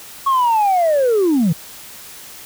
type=linear sweep; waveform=sine; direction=down; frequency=1108.7 to 147.7 Hz; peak=-10 dBFS; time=0.26-1.53 s; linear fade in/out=10 ms; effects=tanh soft clip ceiling -10 dBFS + white hiss -37 dBFS RMS until 2.45 s